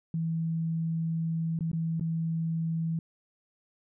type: tone with dropouts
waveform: sine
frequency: 163.5 Hz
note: E3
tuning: 14 cents flat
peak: -27 dBFS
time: 0.14-2.99 s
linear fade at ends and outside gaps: 2 ms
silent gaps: 1.59-1.607 / 1.716-1.731 / 1.997-2.009 s
effects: none